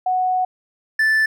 sine / triangle tone pair in turn, 739 / 1757.6 Hz, F#5 / A6, -2 / -2 cents, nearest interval octave + minor third, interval 1500 cents, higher second, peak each -16 / -12 dBFS, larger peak second, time 0.06-0.45 / 0.99-1.26 s, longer first, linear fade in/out 5 ms, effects none

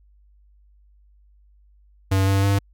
square tone with pitch steps, 96.2 / 97.7 / 99.4 Hz, G2 / G2 / G2, -32 / -5 / +25 cents, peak -17 dBFS, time 2.11-2.59 s, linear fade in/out 10 ms, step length 160 ms, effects added 50 Hz sine -52 dBFS peak until 2.73 s

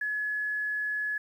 sine tone, 1699 Hz, G#6, 39 cents sharp, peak -28 dBFS, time 0.01-1.18 s, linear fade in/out 5 ms, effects 10-bit

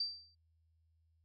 sine tone with exponential decay, 4669 Hz, D8, 11 cents flat, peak -31 dBFS, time 0-0.35 s, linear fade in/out 5 ms, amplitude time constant 76 ms, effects added 81 Hz sine -70 dBFS peak until 1.24 s

